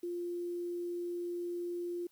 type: tone with quantisation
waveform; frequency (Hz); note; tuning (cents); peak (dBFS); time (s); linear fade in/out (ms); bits
sine; 349.2; F4; 0; -35; 0.03-2.07; 5; 10
effects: white hiss -71 dBFS RMS until 2.11 s